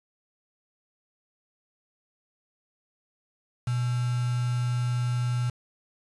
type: tone with quantisation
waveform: sine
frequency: 122.2 Hz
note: B2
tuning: 18 cents flat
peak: -24 dBFS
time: 3.67-5.5 s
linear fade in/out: 5 ms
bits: 6
effects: resampled to 24000 Hz